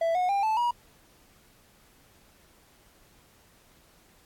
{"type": "tone with pitch steps", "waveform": "triangle", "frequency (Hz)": [663, 727.2, 797.6, 874.8, 959.5], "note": ["E5", "F#5", "G5", "A5", "A#5"], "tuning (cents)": [10, -30, 30, -10, 50], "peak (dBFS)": -21, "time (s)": [0.01, 0.71], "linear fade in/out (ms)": 5, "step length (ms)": 140, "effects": ["pink hiss -60 dBFS RMS until 4.25 s", "AAC 64 kbps"]}